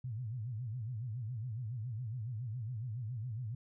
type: tone with vibrato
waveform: sine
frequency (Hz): 116.6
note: A#2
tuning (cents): +1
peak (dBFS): -37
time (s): 0.04-3.55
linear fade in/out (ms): 5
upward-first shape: sine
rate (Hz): 7.2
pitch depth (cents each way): 190
effects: none